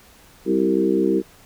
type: harmonic tone with a mistuned harmonic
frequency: 65.41 Hz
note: C2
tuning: in tune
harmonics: 3 / 4 / 5 / 6 / 7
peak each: -24 / -25 / -20 / -21 / -25 dBFS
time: 0.45-1.23 s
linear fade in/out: 50 ms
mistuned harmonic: 6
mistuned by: -29 cents
effects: pink hiss -50 dBFS RMS until 1.45 s